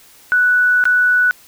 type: tone with dropouts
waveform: sine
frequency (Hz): 1480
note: F#6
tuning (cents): 0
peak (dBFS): -10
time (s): 0.32-1.31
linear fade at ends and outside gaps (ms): 0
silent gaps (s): 0.84-0.854
effects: white hiss -46 dBFS RMS until 1.47 s